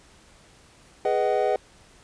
triangle chord, G# minor seventh, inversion none, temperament equal with one note detuned, 415.3 / 493.9 / 622.3 / 753.4 Hz, G#4 / B4 / D#5 / F#5, 0 / 0 / 0 / +31 cents, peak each -24 dBFS, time 1.05-1.56 s, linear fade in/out 2 ms, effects pink hiss -54 dBFS RMS until 2.03 s + resampled to 22050 Hz

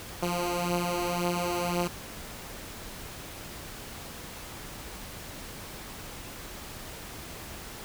10% pulse beating tone pair, 174.61 / 176.51 Hz, F3 / F3, 0 / +19 cents, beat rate 1.9 Hz, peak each -21 / -24 dBFS, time 0.22-1.88 s, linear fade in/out 10 ms, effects pink hiss -42 dBFS RMS until 7.84 s

